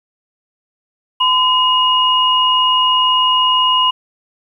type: tone pair together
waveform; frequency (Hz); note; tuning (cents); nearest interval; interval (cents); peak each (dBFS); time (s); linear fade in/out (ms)
sine; 1016 / 2874; B5 / F7; +49 / +49; octave + tritone; 1800; -13; 1.2-3.91; 10
effects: 8-bit